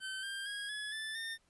25% pulse tone with pitch steps, 1539 / 1590.5 / 1643.8 / 1698.8 / 1755.6 / 1814.4 Hz, G6 / G6 / G#6 / G#6 / A6 / A#6, -32 / +25 / -18 / +39 / -4 / -47 cents, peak -35 dBFS, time 0-1.38 s, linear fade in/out 50 ms, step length 230 ms, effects pink hiss -73 dBFS RMS until 1.49 s + resampled to 24000 Hz

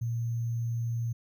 sine tone with sample-and-hold, 116.54 Hz, A#2, in tune, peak -28 dBFS, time 0.01-1.13 s, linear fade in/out 10 ms, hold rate 6300 Hz, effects none

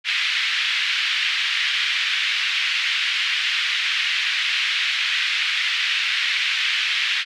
white band-pass noise, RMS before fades -22 dBFS, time 0.04-7.25 s, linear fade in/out 50 ms, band 1800 to 3400 Hz, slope 24 dB/octave, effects none

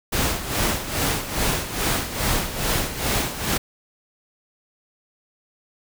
pink noise with tremolo, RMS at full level -21 dBFS, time 0.12-3.58 s, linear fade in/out 10 ms, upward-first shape sine, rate 2.4 Hz, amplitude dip 70%, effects none

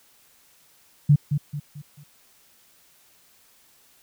sine tone with echo, 146 Hz, D3, 10 cents flat, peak -11 dBFS, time 1.09-1.16 s, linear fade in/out 10 ms, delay 220 ms, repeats 4, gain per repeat -8 dB, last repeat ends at 2.04 s, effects white hiss -58 dBFS RMS until 4.02 s

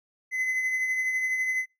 triangle tone with tremolo, 2034 Hz, C7, 50 cents flat, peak -21 dBFS, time 0.31-1.66 s, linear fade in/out 50 ms, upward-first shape triangle, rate 12 Hz, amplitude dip 45%, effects noise-tail reverb RT60 0.2 s tail -21 dB re dry

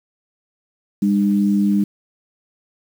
sine tone pair together, 201.8 / 302.2 Hz, G#3 / D4, -49 / +50 cents, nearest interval perfect fifth, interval 699 cents, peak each -14 / -21 dBFS, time 1.02-1.84 s, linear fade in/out 5 ms, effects 7-bit

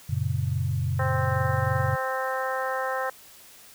sine chord, F# major, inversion none, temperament equal with one note detuned, 92.5 / 115.87 / 138.59 Hz, F#2 / A#2 / C#3, 0 / -10 / 0 cents, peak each -28 dBFS, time 0.09-1.96 s, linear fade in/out 10 ms
harmonic tone, 261.6 Hz, C4, in tune, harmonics 2 / 3 / 4 / 5 / 6 / 7, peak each -30 / -32 / -33 / -34 / -35 / -35 dBFS, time 0.99-3.1 s, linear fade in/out 5 ms
effects white hiss -50 dBFS RMS until 3.74 s

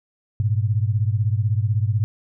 sine beating tone pair, 102.2 / 118.2 Hz, G#2 / A#2, -27 / +24 cents, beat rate 16 Hz, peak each -19 / -22 dBFS, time 0.4-2.04 s, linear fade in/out 0 ms, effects none

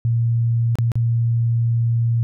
sine tone with dropouts, 116.54 Hz, A#2, in tune, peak -15 dBFS, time 0.05-2.23 s, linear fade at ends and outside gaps 0 ms, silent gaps 0.755-0.786 / 0.918-0.955 s, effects none

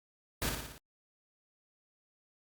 pink noise with echo, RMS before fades -33 dBFS, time 0.42-0.49 s, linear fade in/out 0 ms, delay 58 ms, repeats 5, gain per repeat -4 dB, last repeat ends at 0.78 s, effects Opus 48 kbps

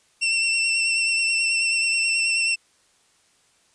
sawtooth tone with vibrato, 2700 Hz, E7, 41 cents sharp, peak -16 dBFS, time 0.21-2.56 s, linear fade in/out 20 ms, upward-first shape triangle, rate 9.3 Hz, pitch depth 29 cents each way, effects white hiss -61 dBFS RMS until 3.74 s + resampled to 22050 Hz

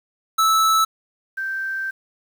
square / sine tone pair in turn, 1310 / 1563.7 Hz, E6 / G6, -11 / -5 cents, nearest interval minor third, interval 306 cents, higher second, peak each -15 / -23 dBFS, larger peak first, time 0.38-0.85 / 1.37-1.91 s, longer second, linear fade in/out 10 ms, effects 8-bit

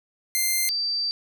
5% pulse / sine tone pair in turn, 2093 / 4662 Hz, C7 / D8, 0 / -14 cents, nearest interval octave + major second, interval 1386 cents, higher second, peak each -11 / -23 dBFS, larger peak first, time 0.35-0.69 / 0.69-1.11 s, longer second, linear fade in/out 0 ms, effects none

